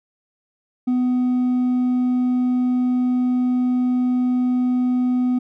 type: tone with hard clipping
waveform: sine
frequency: 250 Hz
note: B3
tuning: 21 cents sharp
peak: -17 dBFS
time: 0.87-5.39 s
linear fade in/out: 10 ms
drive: 2 dB
effects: none